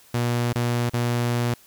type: tone with dropouts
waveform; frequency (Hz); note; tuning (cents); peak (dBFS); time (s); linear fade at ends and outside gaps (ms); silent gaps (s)
sawtooth; 120; B2; -49; -17; 0.14-1.54; 5; 0.529-0.555 / 0.896-0.935
effects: white hiss -53 dBFS RMS until 1.66 s